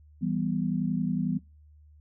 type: chord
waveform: sine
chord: E minor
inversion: none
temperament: equal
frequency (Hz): 164.81 / 196 / 246.9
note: E3 / G3 / B3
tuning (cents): 0 / 0 / 0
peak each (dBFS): -30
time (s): 0.21-1.39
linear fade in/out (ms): 20
effects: noise-tail reverb RT60 0.3 s tail -24 dB re dry + added 75 Hz sine -52 dBFS peak until 2 s